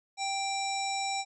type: harmonic tone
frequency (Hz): 784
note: G5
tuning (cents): 0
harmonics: 1 / 3 / 5 / 7 / 9 / 10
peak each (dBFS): -32 / -37 / -39 / -40 / -42 / -42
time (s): 0.17-1.25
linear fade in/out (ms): 50
effects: none